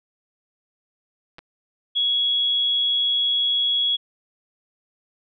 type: clicks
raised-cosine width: 0.3 ms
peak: -25 dBFS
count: 2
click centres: 1.384 / 1.39 s
type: tone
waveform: sine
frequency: 3342 Hz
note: G#7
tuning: 10 cents sharp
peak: -18 dBFS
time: 1.95-3.97 s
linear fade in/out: 20 ms
effects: none